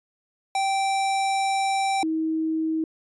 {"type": "tone pair in turn", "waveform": ["square", "sine"], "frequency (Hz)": [780, 318.8], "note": ["G5", "D#4"], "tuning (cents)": [-9, 42], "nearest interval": "octave + minor third", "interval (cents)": 1549, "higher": "first", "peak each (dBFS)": [-22, -22], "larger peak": "neither", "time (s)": [[0.55, 2.03], [2.03, 2.84]], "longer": "first", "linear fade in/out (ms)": 2, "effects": ["resampled to 24000 Hz"]}